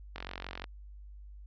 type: click train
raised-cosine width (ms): 0.3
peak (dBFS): -23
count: 23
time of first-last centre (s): 0.16-0.641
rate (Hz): 45.7
effects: added 50 Hz sine -46 dBFS peak until 1.46 s + resampled to 16000 Hz